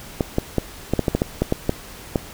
clicks, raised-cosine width 2 ms, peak -4 dBFS, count 12, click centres 0.208 / 0.384 / 0.583 / 0.936 / 0.993 / 1.082 / 1.15 / 1.219 / 1.42 / 1.524 / 1.694 / 2.158 s, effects pink hiss -39 dBFS RMS until 2.33 s

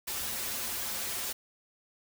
white noise with comb filter, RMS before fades -35 dBFS, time 0.07-1.33 s, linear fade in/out 10 ms, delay 6.4 ms, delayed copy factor -0.95, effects none

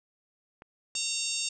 clicks, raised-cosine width 0.5 ms, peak -32 dBFS, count 2, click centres 0.621 / 0.951 s
harmonic tone, 918 Hz, A#5, 27 cents flat, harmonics 3 / 4 / 5 / 6 / 7 / 8 / 9, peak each -37 / -37 / -37 / -37 / -37 / -37 / -37 dBFS, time 0.95-1.49 s, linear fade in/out 5 ms
effects none

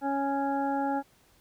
harmonic tone, 277.2 Hz, C#4, in tune, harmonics 1 / 2 / 3 / 5 / 6, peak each -30 / -35 / -29 / -41 / -45 dBFS, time 0.01-1.03 s, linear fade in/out 50 ms, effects pink hiss -63 dBFS RMS until 1.4 s

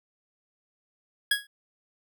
25% pulse tone with exponential decay, 1661.2 Hz, G#6, in tune, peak -14 dBFS, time 1.31-1.47 s, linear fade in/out 5 ms, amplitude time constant 34 ms, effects none

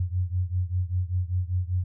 sine beating tone pair, 88.8 / 93.9 Hz, F2 / F#2, +29 / +26 cents, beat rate 5.1 Hz, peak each -26 / -28 dBFS, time 0-1.84 s, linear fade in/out 5 ms, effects none

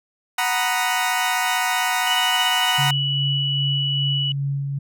20% pulse chord, B major seventh, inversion second, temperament equal, 740 / 932.3 / 987.8 / 1244.5 Hz, F#5 / A#5 / B5 / D#6, 0 / 0 / 0 / 0 cents, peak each -18 / -20 / -21 / -23 dBFS, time 0.38-2.91 s, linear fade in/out 5 ms
sine tone, 2946 Hz, F#7, 8 cents flat, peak -21 dBFS, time 2.07-4.32 s, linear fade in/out 2 ms
sine tone with tremolo, 139.6 Hz, C#3, 13 cents sharp, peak -20 dBFS, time 2.78-4.79 s, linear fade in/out 10 ms, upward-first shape sine, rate 2.5 Hz, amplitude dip 30%
effects none

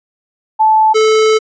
sine / square tone pair in turn, 872 / 436 Hz, A5 / A4, -16 / -16 cents, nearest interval octave, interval 1200 cents, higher first, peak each -6 / -8 dBFS, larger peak first, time 0.59-0.94 / 0.94-1.39 s, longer second, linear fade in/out 20 ms, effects resampled to 16000 Hz

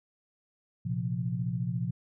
sine chord, Bb suspended second, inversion none, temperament equal, 116.54 / 130.81 / 174.61 Hz, Bb2 / C3 / F3, 0 / 0 / 0 cents, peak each -33 dBFS, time 0.85-1.91 s, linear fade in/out 10 ms, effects none

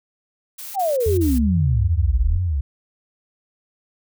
blue noise bursts, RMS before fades -34 dBFS, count 4, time 0.58-1.387 s, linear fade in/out 10 ms, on 180 ms, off 29 ms
sine exponential sweep, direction down, 830.6 to 33.33 Hz, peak -17 dBFS, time 0.74-2.4 s, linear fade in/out 50 ms
sine tone with vibrato, 77.78 Hz, D#2, in tune, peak -18 dBFS, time 1.06-2.61 s, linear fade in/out 5 ms, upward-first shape sine, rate 2.4 Hz, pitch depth 280 cents each way
effects none

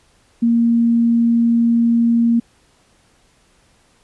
sine tone, 233.1 Hz, A#3, in tune, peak -11 dBFS, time 0.42-2.4 s, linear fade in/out 10 ms, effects pink hiss -56 dBFS RMS until 4.03 s + resampled to 24000 Hz

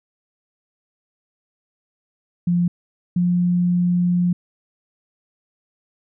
sine tone pair in turn, 174.61 / 176.84 Hz, F3 / F3, 0 / +22 cents, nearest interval unison, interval 22 cents, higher second, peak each -15 dBFS, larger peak neither, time 2.47-2.68 / 3.16-4.33 s, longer second, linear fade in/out 5 ms, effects none

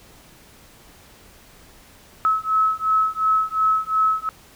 sine beating tone pair, 1291 / 1293.8 Hz, E6 / E6, -37 / -33 cents, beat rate 2.8 Hz, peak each -20 dBFS, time 2.25-4.29 s, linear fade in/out 0 ms, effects pink hiss -49 dBFS RMS until 4.55 s

